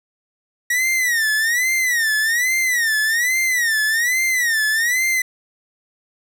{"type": "tone with vibrato", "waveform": "45% pulse", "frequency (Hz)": 1900, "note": "A#6", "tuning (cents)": 33, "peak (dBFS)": -16, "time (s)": [0.7, 5.22], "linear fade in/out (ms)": 5, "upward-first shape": "sine", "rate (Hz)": 1.2, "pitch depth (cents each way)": 170, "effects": []}